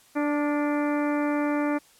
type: harmonic tone with a mistuned harmonic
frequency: 293.7 Hz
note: D4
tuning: in tune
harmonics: 1 / 2 / 3 / 4 / 5 / 6 / 7 / 8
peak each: -24 / -30 / -34 / -36 / -38 / -40 / -41 / -42 dBFS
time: 0.15-1.79 s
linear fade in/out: 20 ms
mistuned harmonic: 5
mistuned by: -33 cents
effects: white hiss -57 dBFS RMS until 1.99 s + low-pass 12000 Hz 12 dB/octave